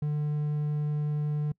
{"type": "tone", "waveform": "triangle", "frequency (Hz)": 149.1, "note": "D3", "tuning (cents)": 27, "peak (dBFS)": -24, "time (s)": [0.02, 1.52], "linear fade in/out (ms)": 5, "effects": ["noise-tail reverb RT60 0.1 s tail -25 dB re dry"]}